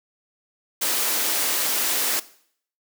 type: high-pass noise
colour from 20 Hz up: white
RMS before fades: -23 dBFS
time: 0.81-2.2 s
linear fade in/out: 10 ms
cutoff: 240 Hz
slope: 24 dB/octave
effects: noise-tail reverb RT60 0.6 s tail -18 dB re dry